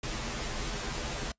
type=noise with comb filter; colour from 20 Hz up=pink; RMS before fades=-35 dBFS; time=0.03-1.32 s; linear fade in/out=5 ms; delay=11 ms; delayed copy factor=-0.95; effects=noise-tail reverb RT60 0.1 s tail -22 dB re dry + resampled to 16000 Hz